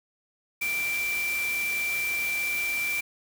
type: tone in noise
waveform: sine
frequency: 2349 Hz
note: D7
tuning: in tune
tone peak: -26 dBFS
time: 0.61-3.01 s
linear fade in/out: 10 ms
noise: white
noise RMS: -36 dBFS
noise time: 0.61-3.01 s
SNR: +7 dB
effects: none